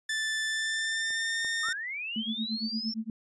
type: tone with pitch glide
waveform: sawtooth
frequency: 1760 to 1824.2 Hz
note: A6 to A#6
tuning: 0 to -38 cents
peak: -25 dBFS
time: 0.09-1.73 s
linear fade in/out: 5 ms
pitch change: +62 cents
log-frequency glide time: 0.46-1.45 s
type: clicks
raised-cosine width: 1 ms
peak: -37 / -32 / -34 dBFS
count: 3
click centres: 1.106 / 1.447 / 1.686 s
type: linear sweep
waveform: sine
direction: up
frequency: 1217 to 5450 Hz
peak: -33 dBFS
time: 1.63-2.94 s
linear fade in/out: 5 ms
type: tone with tremolo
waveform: sine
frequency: 222.1 Hz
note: A3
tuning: 16 cents sharp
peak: -28 dBFS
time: 2.16-3.1 s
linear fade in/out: 2 ms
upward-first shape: sine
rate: 8.7 Hz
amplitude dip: 100%
effects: resampled to 22050 Hz